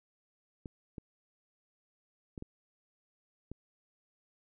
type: clicks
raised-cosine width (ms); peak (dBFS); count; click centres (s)
3; -29; 5; 0.658 / 0.982 / 2.378 / 2.424 / 3.516
effects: none